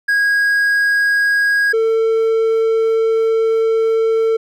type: tone pair in turn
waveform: triangle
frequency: 1644 / 448.5 Hz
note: G#6 / A4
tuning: -18 / +33 cents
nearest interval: octave + minor seventh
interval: 2249 cents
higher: first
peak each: -10 dBFS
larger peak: neither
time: 0.08-1.73 / 1.73-4.37 s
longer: second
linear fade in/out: 10 ms
effects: none